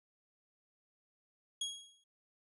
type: tone with exponential decay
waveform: sawtooth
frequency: 3306 Hz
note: G#7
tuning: 9 cents flat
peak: -30 dBFS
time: 1.61-2.04 s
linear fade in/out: 5 ms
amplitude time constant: 92 ms
effects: resampled to 24000 Hz